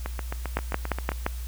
two click trains, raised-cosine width 0.5 ms, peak -16 / -9 dBFS, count 9 / 5, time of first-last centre 0.06-1.118 / 0.57-1.264 s, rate 7.56 / 5.76 Hz, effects added 60 Hz sine -31 dBFS peak until 1.47 s + white hiss -47 dBFS RMS until 1.47 s

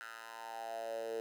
10% pulse tone with high-pass filter sweep, 113.7 Hz, A#2, 43 cents flat, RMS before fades -43 dBFS, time 0.01-1.2 s, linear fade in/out 0 ms, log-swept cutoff 1400 to 440 Hz, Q 6.3, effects none

